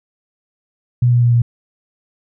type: tone with pitch steps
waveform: sine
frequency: 122.3 / 121.1 / 119.92 / 118.75 Hz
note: B2 / B2 / A#2 / A#2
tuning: -16 / -34 / +49 / +33 cents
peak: -9 dBFS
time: 1.02-1.42 s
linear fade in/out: 5 ms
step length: 100 ms
effects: none